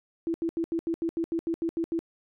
sine tone bursts, 332 Hz, E4, 12 cents sharp, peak -25 dBFS, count 12, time 0.27-1.991 s, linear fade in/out 0 ms, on 71 ms, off 79 ms, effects none

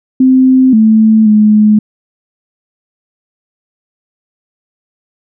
sine tone with pitch steps, 259.6 / 219.2 / 212.4 Hz, C4 / A3 / G#3, -13 / -6 / +39 cents, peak -3 dBFS, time 0.2-1.79 s, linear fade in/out 5 ms, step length 530 ms, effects none

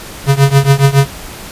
square tone with tremolo, 138.3 Hz, C#3, 4 cents flat, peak -3 dBFS, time 0.26-1.08 s, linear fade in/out 50 ms, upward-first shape triangle, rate 7.2 Hz, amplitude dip 95%, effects pink hiss -29 dBFS RMS until 1.51 s + resampled to 32000 Hz

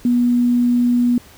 sine tone with quantisation, 242.8 Hz, B3, 29 cents flat, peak -12 dBFS, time 0.05-1.18 s, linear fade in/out 2 ms, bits 7, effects pink hiss -45 dBFS RMS until 1.37 s

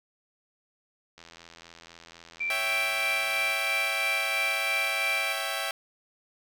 click train, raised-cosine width 0.2 ms, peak -30 dBFS, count 197, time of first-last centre 1.18-3.513 s, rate 84 Hz
sine tone, 2349 Hz, D7, in tune, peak -27 dBFS, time 2.4-5.33 s, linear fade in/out 10 ms
10% pulse chord, C# diminished, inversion none, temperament equal, 554.4 / 659.3 / 784 Hz, C#5 / E5 / G5, 0 / 0 / 0 cents, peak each -28 / -24 / -25 dBFS, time 2.5-5.71 s, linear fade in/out 2 ms
effects none

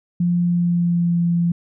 sine tone with pitch glide, 174.61 to 171.41 Hz, F3 to F3, 0 to -32 cents, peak -15 dBFS, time 0.2-1.52 s, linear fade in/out 5 ms, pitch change -32 cents, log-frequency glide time 0.42-1.21 s, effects none

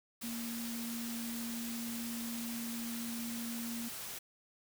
sine tone in noise, 233.1 Hz, A#3, in tune, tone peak -39 dBFS, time 0.23-3.89 s, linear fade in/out 10 ms, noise white, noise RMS -44 dBFS, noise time 0.21-4.19 s, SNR +2 dB, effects none

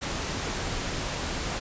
pink noise, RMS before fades -31 dBFS, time 0.01-1.6 s, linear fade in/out 20 ms, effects resampled to 16000 Hz

